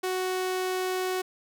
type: tone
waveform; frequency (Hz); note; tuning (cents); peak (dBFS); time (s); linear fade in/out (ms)
sawtooth; 370.6; F#4; +3; -23; 0.03-1.22; 10
effects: none